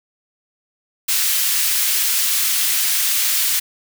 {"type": "high-pass noise", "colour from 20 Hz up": "white", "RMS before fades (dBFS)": -18, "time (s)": [1.08, 3.6], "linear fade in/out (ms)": 10, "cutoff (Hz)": 1900, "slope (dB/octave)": 12, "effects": []}